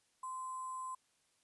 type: tone with sample-and-hold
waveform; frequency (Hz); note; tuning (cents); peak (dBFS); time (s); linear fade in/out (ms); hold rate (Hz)
sine; 1036; C6; -17; -40; 0.23-0.95; 5; 8820
effects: white hiss -75 dBFS RMS until 1.43 s + resampled to 24000 Hz